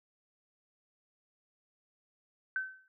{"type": "tone with exponential decay", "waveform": "sine", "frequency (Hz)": 1533, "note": "G6", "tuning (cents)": -39, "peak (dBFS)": -28, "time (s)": [2.56, 2.88], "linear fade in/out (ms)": 1, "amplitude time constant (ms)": 68, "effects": []}